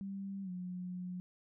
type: tone with pitch glide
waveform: sine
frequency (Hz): 196 to 180.77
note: G3 to F#3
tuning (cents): 0 to -40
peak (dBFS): -39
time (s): 0.01-1.2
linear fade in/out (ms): 0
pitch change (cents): -140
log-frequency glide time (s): 0.43-0.5
effects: none